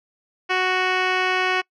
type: tone with low-pass filter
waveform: 10% pulse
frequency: 370 Hz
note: F#4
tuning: in tune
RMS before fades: -21 dBFS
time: 0.49-1.62 s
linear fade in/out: 20 ms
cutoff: 3200 Hz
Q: 2.3
effects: noise-tail reverb RT60 0.1 s tail -25 dB re dry